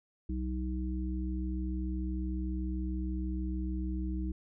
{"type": "harmonic tone", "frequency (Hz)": 63.3, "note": "B1", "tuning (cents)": 43, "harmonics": [1, 3, 5], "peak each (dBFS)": [-33, -39, -39], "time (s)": [0.29, 4.32], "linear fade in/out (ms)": 5, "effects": []}